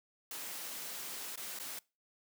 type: noise with dropouts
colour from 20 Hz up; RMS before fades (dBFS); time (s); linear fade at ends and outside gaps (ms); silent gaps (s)
white; -43; 0.31-1.79; 2; 1.358-1.375 / 1.589-1.598
effects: noise-tail reverb RT60 0.3 s tail -24 dB re dry + high-pass 200 Hz 12 dB/octave